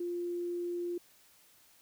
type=tone; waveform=sine; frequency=349.2 Hz; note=F4; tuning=in tune; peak=-33 dBFS; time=0-0.98 s; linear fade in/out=5 ms; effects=white hiss -63 dBFS RMS until 1.81 s